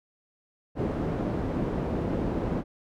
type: low-pass noise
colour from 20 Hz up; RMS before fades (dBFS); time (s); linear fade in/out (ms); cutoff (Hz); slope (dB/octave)
white; -29; 0.75-2.64; 50; 380; 12
effects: none